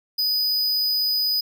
square tone, 4978 Hz, D#8, in tune, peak -20 dBFS, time 0.18-1.41 s, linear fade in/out 10 ms, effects none

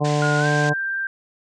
harmonic tone, 148.1 Hz, D3, 15 cents sharp, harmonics 1 / 2 / 3 / 4 / 5 / 6 / 7, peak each -20 / -27 / -26 / -26 / -26 / -37 / -31 dBFS, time 0-0.74 s, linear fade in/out 20 ms
pink band-pass noise, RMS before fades -34 dBFS, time 0.04-0.7 s, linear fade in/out 10 ms, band 1400 to 7900 Hz, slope 48 dB/octave
sine tone with pitch glide, 1431 to 1578.6 Hz, F6 to G6, +42 to +12 cents, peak -22 dBFS, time 0.22-1.07 s, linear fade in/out 2 ms, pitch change +170 cents, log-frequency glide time 0.38-0.47 s
effects none

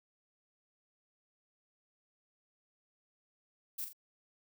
violet noise with echo, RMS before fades -39 dBFS, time 3.78-3.85 s, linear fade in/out 10 ms, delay 41 ms, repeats 2, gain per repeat -7 dB, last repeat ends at 3.932 s, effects none

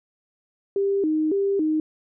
sine tone with vibrato, 350.9 Hz, F4, 8 cents sharp, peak -19 dBFS, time 0.76-1.8 s, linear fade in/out 2 ms, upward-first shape square, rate 1.8 Hz, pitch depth 210 cents each way, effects none

